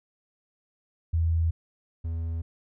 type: tone pair in turn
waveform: sine / triangle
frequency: 82.41 / 82.41 Hz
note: E2 / E2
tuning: 0 / 0 cents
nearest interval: unison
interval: 0 cents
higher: neither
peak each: -21 / -26 dBFS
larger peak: first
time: 1.13-1.51 / 2.04-2.42 s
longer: neither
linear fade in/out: 10 ms
effects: none